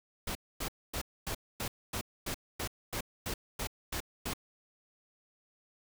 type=noise bursts; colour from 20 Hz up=pink; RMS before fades=-36 dBFS; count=13; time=0.27-4.336 s; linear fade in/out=5 ms; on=82 ms; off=250 ms; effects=none